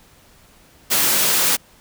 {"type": "high-pass noise", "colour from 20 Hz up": "white", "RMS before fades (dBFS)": -17, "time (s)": [0.9, 1.57], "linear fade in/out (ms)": 20, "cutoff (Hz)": 130, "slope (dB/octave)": 24, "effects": ["pink hiss -51 dBFS RMS until 1.8 s"]}